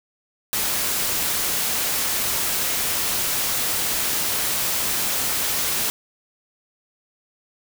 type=noise; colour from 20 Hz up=white; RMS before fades=-23 dBFS; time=0.53-5.9 s; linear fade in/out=0 ms; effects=none